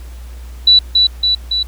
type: tone with echo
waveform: sine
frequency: 3951 Hz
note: B7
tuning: in tune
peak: -4 dBFS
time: 0.67-0.79 s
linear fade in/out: 5 ms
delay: 280 ms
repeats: 3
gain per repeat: -3 dB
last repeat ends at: 1.63 s
effects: added 60 Hz sine -28 dBFS peak until 1.67 s + pink hiss -44 dBFS RMS until 1.67 s